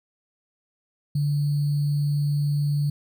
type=tone with sample-and-hold; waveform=sine; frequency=145.5 Hz; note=D3; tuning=16 cents flat; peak=-20 dBFS; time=1.15-2.9 s; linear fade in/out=5 ms; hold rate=4410 Hz; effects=none